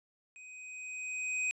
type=tone with level ramp; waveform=square; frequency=2508 Hz; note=D#7; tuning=13 cents sharp; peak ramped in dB=-50 to -30 dBFS; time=0.36-1.51 s; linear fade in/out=0 ms; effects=resampled to 22050 Hz